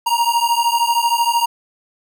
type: beating tone pair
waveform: square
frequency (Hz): 932.3 / 945.3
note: A#5 / A#5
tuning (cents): 0 / +24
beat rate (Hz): 13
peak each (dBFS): -18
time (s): 0.06-1.46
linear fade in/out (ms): 10
effects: none